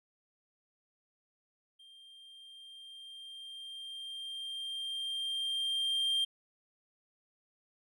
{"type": "tone with level ramp", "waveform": "triangle", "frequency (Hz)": 3183, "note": "G7", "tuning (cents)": 26, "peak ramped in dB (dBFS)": [-53, -26], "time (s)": [1.79, 6.25], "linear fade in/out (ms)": 10, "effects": []}